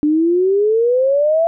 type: exponential sweep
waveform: sine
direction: up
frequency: 293.7 to 678 Hz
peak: -11 dBFS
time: 0.03-1.47 s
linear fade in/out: 0 ms
effects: none